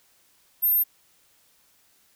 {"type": "tone", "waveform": "sine", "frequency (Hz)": 13210, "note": "G#9", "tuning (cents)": -10, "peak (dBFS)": -18, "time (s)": [0.62, 0.84], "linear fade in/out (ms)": 20, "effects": ["white hiss -62 dBFS RMS until 2.15 s"]}